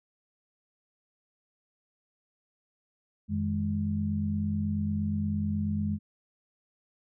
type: tone cluster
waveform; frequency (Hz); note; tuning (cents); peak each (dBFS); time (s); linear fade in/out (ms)
sine; 90.9 / 158.7 / 207.6; F#2 / D#3 / G#3; -30 / +35 / 0; -31 / -36 / -29; 3.28-5.99; 50
effects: none